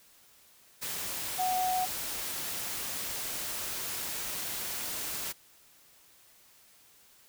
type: tone in noise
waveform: sine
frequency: 739 Hz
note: F#5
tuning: 2 cents flat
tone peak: -27 dBFS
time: 1.38-1.86 s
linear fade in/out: 20 ms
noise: white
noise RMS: -36 dBFS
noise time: 0.81-5.33 s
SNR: +6 dB
effects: white hiss -60 dBFS RMS until 7.28 s